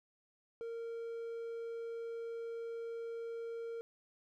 triangle tone, 461.6 Hz, A#4, 17 cents flat, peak -38 dBFS, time 0.61-3.81 s, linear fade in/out 0 ms, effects none

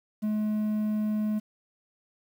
triangle tone, 213.1 Hz, G#3, 45 cents sharp, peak -23 dBFS, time 0.22-1.4 s, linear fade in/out 20 ms, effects 9-bit

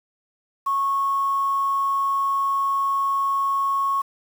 sine tone with quantisation, 1100 Hz, C#6, 14 cents flat, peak -19 dBFS, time 0.66-4.02 s, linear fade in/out 10 ms, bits 7, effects none

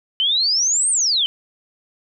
sine exponential two-way sweep, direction up then down, 3000 to 8950 to 3000 Hz, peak -15 dBFS, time 0.2-1.26 s, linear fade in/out 0 ms, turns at 0.9 s, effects none

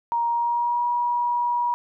sine tone with pitch glide, 939 to 962.1 Hz, A#5 to B5, +12 to -46 cents, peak -20 dBFS, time 0.12-1.74 s, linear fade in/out 0 ms, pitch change +42 cents, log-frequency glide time 0.28-0.85 s, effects none

